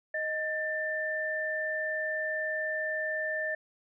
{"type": "tone pair together", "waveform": "sine", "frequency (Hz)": [623.5, 1782], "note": ["D#5", "A6"], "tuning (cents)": [3, 22], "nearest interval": "octave + tritone", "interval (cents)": 1819, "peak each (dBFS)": [-34, -31], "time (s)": [0.14, 3.55], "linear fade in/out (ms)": 5, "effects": []}